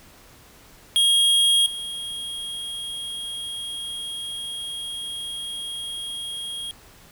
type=tone with level steps; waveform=square; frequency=3265 Hz; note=G#7; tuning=30 cents flat; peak=-16 / -30 dBFS; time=0.96-6.71 s; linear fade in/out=0 ms; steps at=1.66 s; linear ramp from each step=2 ms; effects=pink hiss -50 dBFS RMS until 7.11 s